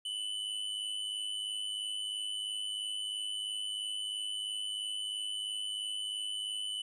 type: tone with amplitude modulation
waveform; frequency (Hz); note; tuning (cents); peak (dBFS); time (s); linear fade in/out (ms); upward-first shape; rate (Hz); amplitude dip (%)
square; 2999; F#7; +23; -33; 0.05-6.82; 5; sine; 103; 55
effects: resampled to 22050 Hz